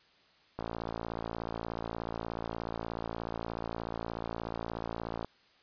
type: click train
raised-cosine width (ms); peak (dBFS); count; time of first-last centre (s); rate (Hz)
1; -22; 265; 0.59-5.246; 56.7
effects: white hiss -64 dBFS RMS until 5.62 s + resampled to 11025 Hz